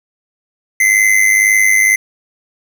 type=tone with amplitude modulation; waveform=square; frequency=2056 Hz; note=C7; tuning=31 cents flat; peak=-6 dBFS; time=0.8-1.96 s; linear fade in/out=5 ms; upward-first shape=sine; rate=102 Hz; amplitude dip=65%; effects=none